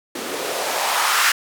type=noise with band-pass filter sweep; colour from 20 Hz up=blue; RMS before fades=-21 dBFS; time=0.15-1.32 s; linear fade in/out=5 ms; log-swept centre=290 to 1500 Hz; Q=2; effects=none